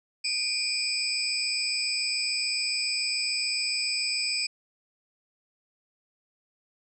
sine tone cluster, 2331 / 2458 / 4795 / 5180 / 7990 Hz, D7 / D#7 / D8 / E8 / B8, -14 / -22 / +35 / -31 / +19 cents, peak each -38 / -32 / -30 / -31 / -36 dBFS, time 0.24-4.47 s, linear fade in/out 10 ms, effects none

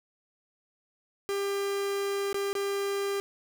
45% pulse tone with dropouts, 398.4 Hz, G4, 28 cents sharp, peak -28 dBFS, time 1.29-3.2 s, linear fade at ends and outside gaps 0 ms, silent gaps 2.329-2.344 / 2.53-2.552 s, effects none

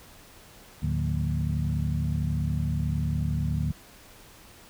sine tone cluster, 76.5 / 110.2 / 150 / 180.8 / 231.4 Hz, D#2 / A2 / D3 / F#3 / A#3, -29 / +3 / +37 / -40 / -13 cents, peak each -29 / -32 / -28 / -35 / -36 dBFS, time 0.82-3.72 s, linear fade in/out 10 ms, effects pink hiss -51 dBFS RMS until 4.69 s

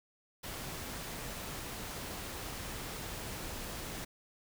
pink noise, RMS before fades -42 dBFS, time 0.43-4.05 s, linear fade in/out 10 ms, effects none

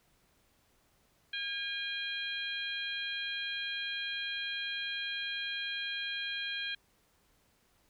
harmonic tone, 810 Hz, G#5, 43 cents flat, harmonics 2 / 3 / 4 / 5, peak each -39 / -41 / -38 / -45 dBFS, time 1.33-6.75 s, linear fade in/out 5 ms, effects pink hiss -70 dBFS RMS until 7.89 s

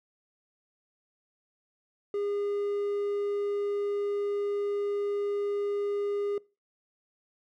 triangle tone, 407.2 Hz, G#4, 34 cents flat, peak -26 dBFS, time 2.14-6.38 s, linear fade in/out 2 ms, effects noise-tail reverb RT60 0.3 s tail -23 dB re dry

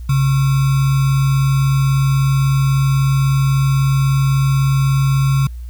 sine tone with sample-and-hold, 136.3 Hz, C#3, 29 cents flat, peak -11 dBFS, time 0.09-5.47 s, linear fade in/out 5 ms, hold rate 1225 Hz, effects added 60 Hz sine -26 dBFS peak until 5.69 s + white hiss -54 dBFS RMS until 5.69 s

